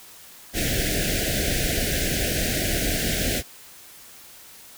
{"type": "band-stop noise", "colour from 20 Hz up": "pink", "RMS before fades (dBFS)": -24, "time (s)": [0.53, 3.43], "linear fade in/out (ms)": 50, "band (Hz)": [730, 1500], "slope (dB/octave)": 96, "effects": ["white hiss -46 dBFS RMS until 4.77 s"]}